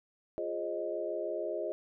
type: chord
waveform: sine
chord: F minor seventh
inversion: none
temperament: equal with one note detuned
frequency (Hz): 349.2 / 415.3 / 535.5 / 622.3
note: F4 / Ab4 / C5 / Eb5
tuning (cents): 0 / 0 / +40 / 0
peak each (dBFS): -39 / -39 / -40 / -36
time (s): 0.38-1.72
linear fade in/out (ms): 0
effects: none